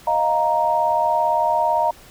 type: chord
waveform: sine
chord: Eb suspended second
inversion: none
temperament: just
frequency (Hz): 622.3 / 700 / 933.4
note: Eb5 / F5 / Bb5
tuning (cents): 0 / +4 / +2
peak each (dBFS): -22 / -22 / -18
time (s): 0.07-1.91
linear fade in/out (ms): 5
effects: pink hiss -46 dBFS RMS until 2.1 s